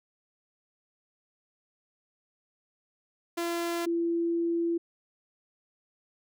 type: tone pair in turn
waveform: sawtooth / sine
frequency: 340.9 / 337.8 Hz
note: F4 / E4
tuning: -42 / +42 cents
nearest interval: unison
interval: 16 cents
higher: first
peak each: -25 dBFS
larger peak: neither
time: 3.37-3.86 / 3.86-4.78 s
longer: second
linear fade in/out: 10 ms
effects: none